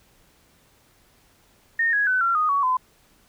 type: tone with pitch steps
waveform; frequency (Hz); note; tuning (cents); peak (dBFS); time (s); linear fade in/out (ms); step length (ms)
sine; 1836 / 1664.3 / 1508.6 / 1367.5 / 1239.6 / 1123.7 / 1018.6; A#6 / G#6 / F#6 / F6 / D#6 / C#6 / C6; -27 / +3 / +33 / -37 / -7 / +23 / -47; -18; 1.79-2.77; 5; 140
effects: pink hiss -59 dBFS RMS until 3.28 s